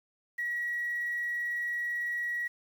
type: tone with quantisation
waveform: sine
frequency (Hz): 1917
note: A#6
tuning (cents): +48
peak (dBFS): -30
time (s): 0.38-2.48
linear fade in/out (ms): 10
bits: 9
effects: none